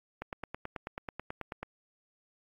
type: click train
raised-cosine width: 0.5 ms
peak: -22 dBFS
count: 14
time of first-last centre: 0.22-1.63 s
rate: 9.22 Hz
effects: AAC 64 kbps